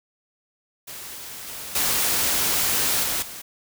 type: noise with level steps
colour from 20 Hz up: white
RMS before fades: -37 / -35 / -22 / -25 / -37 dBFS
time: 0.87-3.42 s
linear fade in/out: 10 ms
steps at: 1.47 / 1.75 / 3.03 / 3.22 s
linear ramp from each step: 5 ms
effects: none